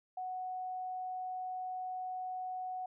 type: tone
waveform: sine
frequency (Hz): 740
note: F#5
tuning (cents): 0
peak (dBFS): -37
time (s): 0.17-2.86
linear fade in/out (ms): 5
effects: none